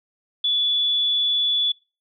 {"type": "tone", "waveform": "sine", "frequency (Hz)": 3439, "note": "A7", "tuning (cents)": -40, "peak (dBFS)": -18, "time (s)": [0.44, 1.72], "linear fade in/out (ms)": 5, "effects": ["noise-tail reverb RT60 0.3 s tail -23 dB re dry"]}